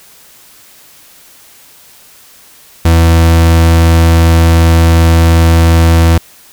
40% pulse tone, 82.7 Hz, E2, 6 cents sharp, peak -3 dBFS, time 2.85-6.18 s, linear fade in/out 5 ms, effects white hiss -40 dBFS RMS until 6.52 s

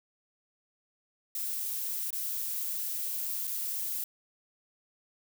violet noise with dropouts, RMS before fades -34 dBFS, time 1.35-4.04 s, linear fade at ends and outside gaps 2 ms, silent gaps 2.106-2.128 / 3.471-3.475 s, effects none

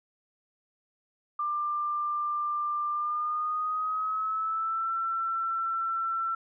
sine tone with pitch glide, 1190 to 1343.5 Hz, D6 to E6, +22 to +33 cents, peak -27 dBFS, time 1.39-6.35 s, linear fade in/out 5 ms, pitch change +211 cents, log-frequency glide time 2.91-4.92 s, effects none

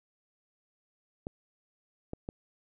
clicks, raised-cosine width 2 ms, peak -23 dBFS, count 3, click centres 1.269 / 2.134 / 2.289 s, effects none

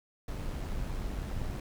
brown noise with amplitude modulation, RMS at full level -34 dBFS, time 0.28-1.6 s, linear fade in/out 2 ms, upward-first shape sine, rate 96.1 Hz, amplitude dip 30%, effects none

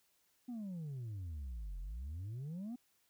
sine exponential two-way sweep, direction down then up, 253.6 to 42.35 to 253.6 Hz, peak -38 dBFS, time 0.48-2.76 s, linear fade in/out 10 ms, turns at 1.79 s, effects tanh soft clip ceiling -40 dBFS + white hiss -75 dBFS RMS until 3.09 s

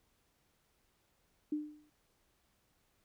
sine tone with exponential decay, 300.6 Hz, D4, 40 cents sharp, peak -30 dBFS, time 1.52-1.9 s, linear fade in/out 5 ms, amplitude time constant 82 ms, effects pink hiss -75 dBFS RMS until 3.04 s

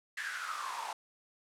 pink noise with high-pass filter sweep, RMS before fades -39 dBFS, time 0.17-0.93 s, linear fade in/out 5 ms, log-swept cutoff 1800 to 830 Hz, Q 9, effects low-pass 9000 Hz 12 dB/octave

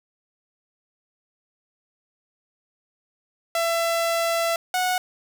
sawtooth tone pair in turn, 670 / 734.1 Hz, E5 / F#5, +28 / -14 cents, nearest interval major second, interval 158 cents, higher second, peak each -17 dBFS, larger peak neither, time 3.55-4.56 / 4.74-4.98 s, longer first, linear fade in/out 2 ms, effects none

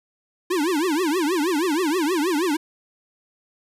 square tone with vibrato, 330.1 Hz, E4, 2 cents sharp, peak -20 dBFS, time 0.5-2.57 s, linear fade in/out 10 ms, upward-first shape triangle, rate 6.3 Hz, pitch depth 300 cents each way, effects resampled to 32000 Hz

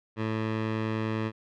15% pulse tone with low-pass filter, 110 Hz, A2, in tune, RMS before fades -30 dBFS, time 0.16-1.32 s, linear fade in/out 50 ms, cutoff 2700 Hz, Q 1, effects none

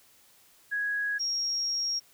sine tone pair in turn, 1661.2 / 5588 Hz, G#6 / F8, 0 / 0 cents, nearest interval octave + major sixth, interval 2100 cents, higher second, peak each -27 dBFS, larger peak neither, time 0.71-1.19 / 1.19-2 s, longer second, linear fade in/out 20 ms, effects white hiss -60 dBFS RMS until 2.13 s

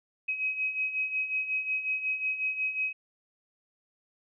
sine beating tone pair, 2535 / 2540.5 Hz, D#7 / D#7, +32 / +35 cents, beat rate 5.5 Hz, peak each -35 / -29 dBFS, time 0.28-2.93 s, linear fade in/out 10 ms, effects none

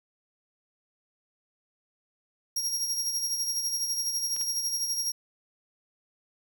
sawtooth tone with tremolo, 5610 Hz, F8, 7 cents sharp, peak -23 dBFS, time 2.56-5.12 s, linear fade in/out 5 ms, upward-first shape sine, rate 12 Hz, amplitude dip 50%
clicks, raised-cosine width 0.2 ms, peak -26 dBFS, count 2, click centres 4.364 / 4.413 s
effects none

